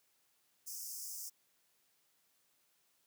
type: high-pass noise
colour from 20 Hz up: pink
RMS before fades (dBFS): -45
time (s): 0.66-1.3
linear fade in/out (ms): 20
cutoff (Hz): 5100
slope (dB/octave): 96
effects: white hiss -75 dBFS RMS until 3.06 s + high-pass 100 Hz 12 dB/octave